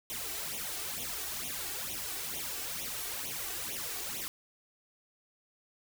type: noise with flanger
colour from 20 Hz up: white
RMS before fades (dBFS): -38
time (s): 0.1-4.28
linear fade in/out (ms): 0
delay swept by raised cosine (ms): 0.31 to 2.71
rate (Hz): 2.2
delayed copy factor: +0.8
effects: none